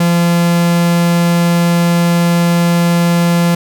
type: tone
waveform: 45% pulse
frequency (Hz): 171.7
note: F3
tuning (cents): -29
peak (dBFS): -9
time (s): 0-3.55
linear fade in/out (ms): 5
effects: none